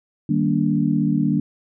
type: chord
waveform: sine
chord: Eb major seventh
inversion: none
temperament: equal with one note detuned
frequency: 155.56 / 196 / 233.1 / 289.3 Hz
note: Eb3 / G3 / Bb3 / D4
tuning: 0 / 0 / 0 / -26 cents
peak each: -22 dBFS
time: 0.29-1.4 s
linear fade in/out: 5 ms
effects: none